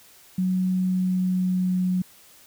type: tone with pitch glide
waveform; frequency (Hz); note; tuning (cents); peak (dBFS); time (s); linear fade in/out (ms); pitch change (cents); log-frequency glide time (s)
sine; 185 to 183.19; F#3 to F#3; 0 to -17; -20; 0.38-2.02; 5; -17; 0.71-1.8
effects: white hiss -52 dBFS RMS until 2.46 s